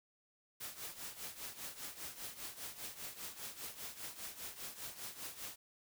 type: noise with tremolo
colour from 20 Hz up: white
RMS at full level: -44 dBFS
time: 0.6-5.56 s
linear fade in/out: 10 ms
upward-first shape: triangle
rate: 5 Hz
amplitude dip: 80%
effects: none